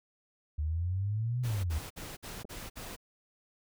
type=exponential two-way sweep; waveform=sine; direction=up then down; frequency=73.42 to 127 to 73.42 Hz; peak=-29 dBFS; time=0.58-1.79 s; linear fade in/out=10 ms; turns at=1.42 s
type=noise bursts; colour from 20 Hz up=pink; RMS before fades=-43 dBFS; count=6; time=1.43-2.965 s; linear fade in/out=20 ms; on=210 ms; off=55 ms
type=clicks; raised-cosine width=2 ms; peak=-32 dBFS; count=2; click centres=2.447 / 2.452 s
effects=none